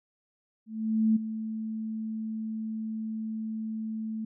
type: tone with ADSR envelope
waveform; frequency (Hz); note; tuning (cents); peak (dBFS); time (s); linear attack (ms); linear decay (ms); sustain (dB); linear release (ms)
sine; 220; A3; 0; -19; 0.66-4.25; 500; 11; -12; 6
effects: none